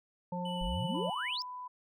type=harmonic tone; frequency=178 Hz; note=F3; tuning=33 cents sharp; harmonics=1 / 3 / 5; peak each=-36 / -41 / -39 dBFS; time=0.32-1.1 s; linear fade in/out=5 ms
type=tone with vibrato; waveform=triangle; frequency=2968 Hz; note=F#7; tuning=5 cents sharp; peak=-40 dBFS; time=0.45-1.37 s; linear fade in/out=5 ms; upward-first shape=triangle; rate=13 Hz; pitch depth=14 cents each way
type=exponential sweep; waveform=sine; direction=up; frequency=32.7 to 5400 Hz; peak=-34 dBFS; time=0.61-1.42 s; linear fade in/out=0 ms
type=tone; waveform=sine; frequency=997 Hz; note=B5; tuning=16 cents sharp; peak=-40 dBFS; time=0.94-1.68 s; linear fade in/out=10 ms
effects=none